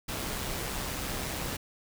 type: noise with amplitude modulation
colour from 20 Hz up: pink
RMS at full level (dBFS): -33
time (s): 0.08-1.57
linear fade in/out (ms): 10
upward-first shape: sine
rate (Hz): 132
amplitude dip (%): 35
effects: none